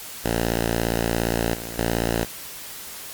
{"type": "tone with level steps", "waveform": "5% pulse", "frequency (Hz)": 57.3, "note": "A#1", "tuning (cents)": -29, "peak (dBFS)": [-10, -22, -10], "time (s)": [0.24, 2.25], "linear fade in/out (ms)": 10, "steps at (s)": [1.54, 1.78], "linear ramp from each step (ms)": 2, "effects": ["white hiss -37 dBFS RMS until 3.13 s", "Opus 48 kbps"]}